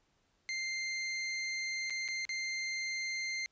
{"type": "tone with dropouts", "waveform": "sawtooth", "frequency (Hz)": 2093, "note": "C7", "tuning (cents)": 0, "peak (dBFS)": -31, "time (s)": [0.49, 3.46], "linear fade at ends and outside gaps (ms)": 0, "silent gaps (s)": [[1.898, 1.905], [2.079, 2.086], [2.252, 2.292]], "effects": ["pink hiss -74 dBFS RMS until 3.51 s", "resampled to 16000 Hz"]}